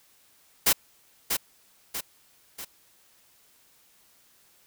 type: noise with echo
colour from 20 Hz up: white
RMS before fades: -20 dBFS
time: 0.66-0.73 s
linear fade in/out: 10 ms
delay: 640 ms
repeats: 3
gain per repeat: -6 dB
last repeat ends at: 2.65 s
effects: white hiss -61 dBFS RMS until 4.66 s

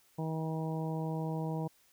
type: harmonic tone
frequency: 159.6 Hz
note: D#3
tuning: 44 cents sharp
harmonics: 1 / 2 / 3 / 4 / 5 / 6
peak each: -34 / -41 / -42 / -45 / -45 / -46 dBFS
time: 0.18-1.68 s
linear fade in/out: 10 ms
effects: white hiss -67 dBFS RMS until 1.92 s

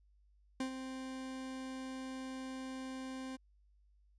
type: tone with ADSR envelope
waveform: 40% pulse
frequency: 261.6 Hz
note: C4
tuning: in tune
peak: -33 dBFS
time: 0.6-3.37 s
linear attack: 4 ms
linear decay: 95 ms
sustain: -8 dB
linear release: 18 ms
effects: added 50 Hz sine -65 dBFS peak until 4.18 s + resampled to 22050 Hz

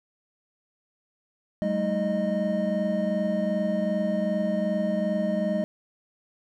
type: tone cluster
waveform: triangle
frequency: 192 / 214.6 / 314.8 / 616 Hz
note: G3 / A3 / D#4 / D#5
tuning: -36 / -43 / +20 / -17 cents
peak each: -26 / -27 / -34 / -25 dBFS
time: 1.62-5.64 s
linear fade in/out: 0 ms
effects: none

